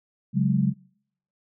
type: chord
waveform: sine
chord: C# suspended fourth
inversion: none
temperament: equal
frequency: 138.59 / 185 / 207.7 Hz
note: C#3 / F#3 / G#3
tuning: 0 / 0 / 0 cents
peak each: -23 / -23 / -24 dBFS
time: 0.33-0.74 s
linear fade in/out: 50 ms
effects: noise-tail reverb RT60 0.7 s tail -26 dB re dry